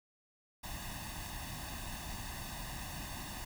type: noise with comb filter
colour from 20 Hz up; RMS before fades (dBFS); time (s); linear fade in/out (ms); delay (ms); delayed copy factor
pink; -43; 0.63-3.45; 10; 1.1; +0.8
effects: none